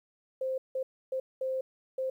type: tone bursts at uneven times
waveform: sine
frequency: 523.3 Hz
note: C5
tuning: in tune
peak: -29 dBFS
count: 5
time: 0.41-0.58 / 0.75-0.83 / 1.12-1.2 / 1.41-1.61 / 1.98-2.1 s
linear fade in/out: 5 ms
effects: 11-bit